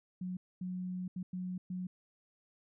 sine tone bursts at uneven times, 182.5 Hz, F#3, 24 cents flat, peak -36 dBFS, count 5, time 0.21-0.37 / 0.61-1.08 / 1.16-1.23 / 1.33-1.58 / 1.7-1.87 s, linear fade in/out 5 ms, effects none

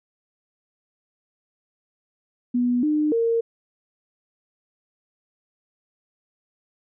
sine tone with pitch steps, 244.8 / 302.6 / 460.4 Hz, B3 / D#4 / A#4, -15 / -48 / -22 cents, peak -18 dBFS, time 2.54-3.41 s, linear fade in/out 10 ms, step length 290 ms, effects none

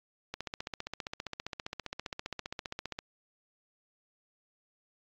click train, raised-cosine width 0.2 ms, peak -19 dBFS, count 41, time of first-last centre 0.34-2.989 s, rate 15.1 Hz, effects low-pass 6000 Hz 12 dB/octave + AAC 48 kbps

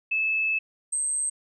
sine tone pair in turn, 2611 / 8289 Hz, E7 / C9, -17 / -17 cents, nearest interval octave + minor sixth, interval 2000 cents, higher second, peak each -22 / -24 dBFS, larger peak first, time 0.11-0.59 / 0.92-1.3 s, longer first, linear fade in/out 10 ms, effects none

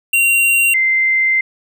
square / sine tone pair in turn, 2759 / 2081 Hz, F7 / C7, -22 / -10 cents, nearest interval perfect fourth, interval 488 cents, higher first, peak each -11 dBFS, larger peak neither, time 0.13-0.74 / 0.74-1.41 s, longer second, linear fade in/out 5 ms, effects none

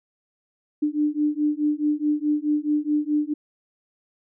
sine beating tone pair, 296.2 / 300.9 Hz, D4 / D4, +15 / +42 cents, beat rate 4.7 Hz, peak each -23 dBFS, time 0.82-3.34 s, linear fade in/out 10 ms, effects none

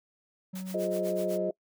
triangle tone, 187 Hz, F#3, 19 cents sharp, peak -33 dBFS, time 0.53-1.5 s, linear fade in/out 10 ms
white noise with tremolo, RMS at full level -44 dBFS, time 0.55-1.38 s, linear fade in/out 5 ms, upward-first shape sine, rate 8 Hz, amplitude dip 95%
sine chord, F minor seventh, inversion none, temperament equal with one note detuned, 352.3 / 415.3 / 523.3 / 622.3 Hz, F4 / Ab4 / C5 / Eb5, +15 / 0 / 0 / 0 cents, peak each -34 / -36 / -36 / -30 dBFS, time 0.74-1.51 s, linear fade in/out 5 ms
effects noise-tail reverb RT60 0.1 s tail -24 dB re dry

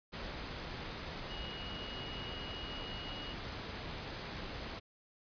sine tone in noise, 2889 Hz, F#7, 42 cents flat, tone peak -46 dBFS, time 1.29-3.34 s, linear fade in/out 20 ms, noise pink, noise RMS -43 dBFS, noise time 0.12-4.8 s, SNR -6 dB, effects resampled to 11025 Hz

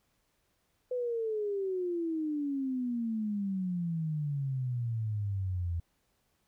sine exponential sweep, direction down, 506 to 83.1 Hz, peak -30 dBFS, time 0.91-5.8 s, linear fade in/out 5 ms, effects pink hiss -75 dBFS RMS until 6.47 s

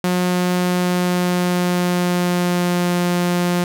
sawtooth tone with pitch glide, 179.8 to 176.41 Hz, F#3 to F3, -49 to +18 cents, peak -12 dBFS, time 0.04-3.64 s, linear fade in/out 2 ms, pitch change -33 cents, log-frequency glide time 0.48-2.97 s, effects none

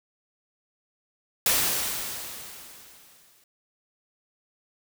white noise with exponential decay, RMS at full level -21 dBFS, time 1.46-3.44 s, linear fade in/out 2 ms, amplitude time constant 430 ms, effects none

